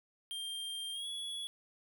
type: tone with pitch glide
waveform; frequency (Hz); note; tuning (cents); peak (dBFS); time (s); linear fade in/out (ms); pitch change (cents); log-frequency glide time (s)
square; 3187 to 3377; G7 to G#7; +28 to +28; -39; 0.31-1.47; 0; +100; 0.93-1.07
effects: none